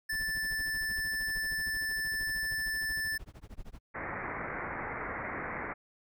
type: tone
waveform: square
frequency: 1760 Hz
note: A6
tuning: in tune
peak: -32 dBFS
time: 0.09-3.18 s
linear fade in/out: 10 ms
type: noise with tremolo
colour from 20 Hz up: brown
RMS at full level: -43 dBFS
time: 0.12-3.8 s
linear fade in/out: 10 ms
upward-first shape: sine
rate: 13 Hz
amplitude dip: 100%
type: low-pass noise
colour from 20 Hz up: white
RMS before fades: -38 dBFS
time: 3.94-5.74 s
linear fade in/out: 20 ms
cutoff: 2200 Hz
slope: 96 dB/octave
effects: none